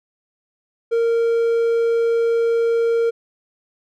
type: tone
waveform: triangle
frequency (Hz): 462.6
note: A#4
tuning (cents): -13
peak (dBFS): -13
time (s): 0.91-3.11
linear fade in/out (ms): 20
effects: none